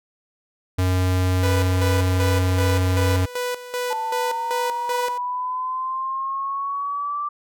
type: tone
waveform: square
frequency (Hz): 92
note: F#2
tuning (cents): -9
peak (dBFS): -18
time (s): 0.78-3.26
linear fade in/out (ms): 10
type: tone with tremolo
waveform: sawtooth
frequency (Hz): 493.9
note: B4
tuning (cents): 0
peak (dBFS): -19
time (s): 1.43-5.18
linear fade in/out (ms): 5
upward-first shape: square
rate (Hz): 2.6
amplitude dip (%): 75
type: exponential sweep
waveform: sine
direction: up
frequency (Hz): 880 to 1174.7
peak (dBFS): -23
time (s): 3.9-7.29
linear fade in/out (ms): 10
effects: none